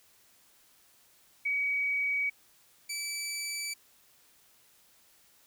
sine / 15% pulse tone pair in turn, 2265 / 2310 Hz, C#7 / D7, +37 / -29 cents, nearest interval unison, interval 34 cents, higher second, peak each -27 dBFS, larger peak neither, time 1.45-2.3 / 2.89-3.74 s, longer neither, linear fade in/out 10 ms, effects white hiss -63 dBFS RMS until 5.46 s

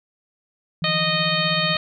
sine tone with tremolo, 164.81 Hz, E3, in tune, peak -22 dBFS, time 0.82-1.76 s, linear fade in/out 0 ms, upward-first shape sine, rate 16 Hz, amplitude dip 85%
harmonic tone, 619 Hz, D#5, 9 cents flat, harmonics 1 / 2 / 3 / 4 / 5 / 6 / 7, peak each -27 / -27 / -27 / -27 / -27 / -27 / -27 dBFS, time 0.84-1.77 s, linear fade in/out 2 ms
effects none

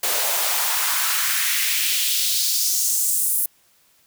white noise with high-pass filter sweep, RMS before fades -21 dBFS, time 0.03-3.46 s, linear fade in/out 5 ms, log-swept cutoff 480 to 11000 Hz, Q 1.9, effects white hiss -59 dBFS RMS until 4.06 s

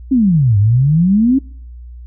sine exponential two-way sweep, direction down then up, 277.7 to 98 to 277.7 Hz, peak -8 dBFS, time 0.11-1.39 s, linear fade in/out 10 ms, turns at 0.58 s, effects noise-tail reverb RT60 0.5 s tail -24 dB re dry + added 60 Hz sine -30 dBFS peak until 2.06 s

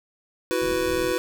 square chord, E suspended second, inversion none, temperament just, 329.6 / 370.8 / 494.4 Hz, E4 / F#4 / B4, 0 / +4 / +2 cents, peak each -29 / -27 / -26 dBFS, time 0.51-1.18 s, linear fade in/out 0 ms
pink low-pass noise, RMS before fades -37 dBFS, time 0.61-1.13 s, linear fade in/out 10 ms, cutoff 340 Hz, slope 24 dB/octave
effects none

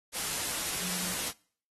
sine tone in noise, 180.1 Hz, F#3, 46 cents flat, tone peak -40 dBFS, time 0.79-1.16 s, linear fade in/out 50 ms, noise white, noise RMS -33 dBFS, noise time 0.12-1.33 s, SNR -10 dB, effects noise-tail reverb RT60 0.5 s tail -24 dB re dry + AAC 32 kbps

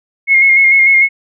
sine tone with vibrato, 2155 Hz, C#7, 49 cents flat, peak -5 dBFS, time 0.27-1.09 s, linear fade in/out 50 ms, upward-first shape square, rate 6.7 Hz, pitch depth 24 cents each way, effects none

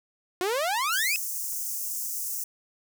sawtooth exponential sweep, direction up, 349.2 to 2637 Hz, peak -21 dBFS, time 0.41-1.16 s, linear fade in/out 0 ms
white high-pass noise, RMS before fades -32 dBFS, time 0.92-2.44 s, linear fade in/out 5 ms, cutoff 5700 Hz, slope 48 dB/octave
effects none

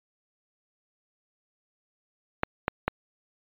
clicks, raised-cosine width 0.5 ms, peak -8 dBFS, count 3, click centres 2.434 / 2.681 / 2.88 s, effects resampled to 8000 Hz

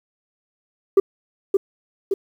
sine tone with echo, 392 Hz, G4, in tune, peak -6 dBFS, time 0.97-1 s, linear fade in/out 5 ms, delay 570 ms, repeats 2, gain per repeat -5 dB, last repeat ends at 2.14 s, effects tanh soft clip ceiling -8 dBFS + 8-bit

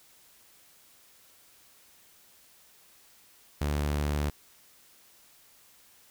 sawtooth tone, 73.42 Hz, D2, in tune, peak -23 dBFS, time 3.61-4.3 s, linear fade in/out 5 ms, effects white hiss -59 dBFS RMS until 6.1 s

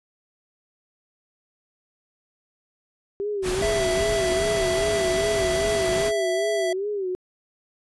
sine tone with vibrato, 390.8 Hz, G4, 5 cents flat, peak -24 dBFS, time 3.2-7.15 s, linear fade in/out 0 ms, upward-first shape sine, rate 2.5 Hz, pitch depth 120 cents each way
pink noise, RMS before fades -29 dBFS, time 3.42-6.12 s, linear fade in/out 50 ms
square tone, 661 Hz, E5, 5 cents sharp, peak -24 dBFS, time 3.62-6.73 s, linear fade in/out 5 ms
effects resampled to 24000 Hz

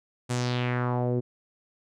sawtooth tone with low-pass filter sweep, 123.4 Hz, B2, 1 cent flat, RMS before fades -27 dBFS, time 0.29-1.21 s, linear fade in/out 20 ms, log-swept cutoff 9100 to 360 Hz, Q 2.6, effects none

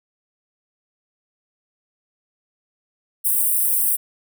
white high-pass noise, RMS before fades -19 dBFS, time 3.24-3.97 s, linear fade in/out 20 ms, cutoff 8400 Hz, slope 96 dB/octave, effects none

